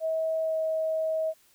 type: tone with pitch glide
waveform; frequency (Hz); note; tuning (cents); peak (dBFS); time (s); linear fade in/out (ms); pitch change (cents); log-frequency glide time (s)
sine; 642 to 637.2; E5 to D#5; -46 to +41; -25; 0-1.34; 50; -13; 0.42-0.56
effects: white hiss -62 dBFS RMS until 1.54 s